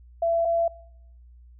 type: tone pair in turn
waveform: sine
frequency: 671 / 673.6 Hz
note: E5 / E5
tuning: +31 / +37 cents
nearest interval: unison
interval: 6 cents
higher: second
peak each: -20 / -20 dBFS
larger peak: neither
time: 0.22-0.45 / 0.45-0.68 s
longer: neither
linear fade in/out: 5 ms
effects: noise-tail reverb RT60 0.8 s tail -23 dB re dry + added 60 Hz sine -47 dBFS peak until 1.59 s